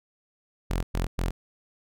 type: tone bursts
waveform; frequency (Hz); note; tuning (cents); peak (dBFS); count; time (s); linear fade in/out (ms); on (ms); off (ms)
sawtooth; 43.65; F1; 0; -21; 3; 0.7-1.31; 10; 130; 110
effects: none